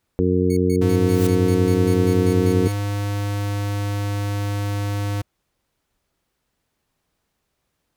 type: harmonic tone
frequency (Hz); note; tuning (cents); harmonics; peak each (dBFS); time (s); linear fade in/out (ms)
91.1; F#2; -26; 1 / 2 / 3 / 4 / 5; -22 / -22 / -22 / -22 / -22; 0.19-2.68; 0
type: tone bursts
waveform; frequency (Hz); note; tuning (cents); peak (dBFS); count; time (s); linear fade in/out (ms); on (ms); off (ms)
10% pulse; 2211; C#7; -5; -27; 12; 0.5-2.722; 2; 66; 130
type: tone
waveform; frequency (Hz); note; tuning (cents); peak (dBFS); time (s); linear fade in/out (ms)
square; 101.6; G#2; -38; -22; 0.81-5.22; 10
type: noise with exponential growth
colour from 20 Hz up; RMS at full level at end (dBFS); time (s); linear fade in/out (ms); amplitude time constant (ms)
white; -29; 0.91-1.27; 5; 78
effects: pink hiss -74 dBFS RMS until 7.96 s